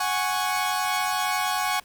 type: chord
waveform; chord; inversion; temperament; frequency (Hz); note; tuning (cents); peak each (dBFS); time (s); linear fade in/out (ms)
sawtooth; F# suspended second; none; equal; 740 / 830.6 / 1108.7; F#5 / G#5 / C#6; 0 / 0 / 0; -24; 0-1.8; 5
effects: pink hiss -54 dBFS RMS until 1.84 s